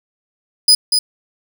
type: tone with echo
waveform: 35% pulse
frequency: 4978 Hz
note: D#8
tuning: in tune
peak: -5 dBFS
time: 0.68-0.75 s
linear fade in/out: 5 ms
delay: 240 ms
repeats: 1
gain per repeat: -5 dB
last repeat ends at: 0.99 s
effects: none